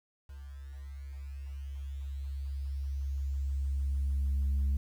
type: tone with level ramp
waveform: sine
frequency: 68.8 Hz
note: C#2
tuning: 12 cents flat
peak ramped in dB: -43 to -23 dBFS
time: 0.29-4.77 s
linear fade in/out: 5 ms
effects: tanh soft clip ceiling -25 dBFS + 10-bit